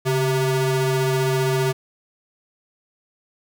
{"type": "ring-modulated tone", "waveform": "45% pulse", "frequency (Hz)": 263.2, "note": "C4", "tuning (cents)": 10, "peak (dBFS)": -15, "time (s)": [0.05, 1.73], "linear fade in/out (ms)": 20, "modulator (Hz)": 124, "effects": []}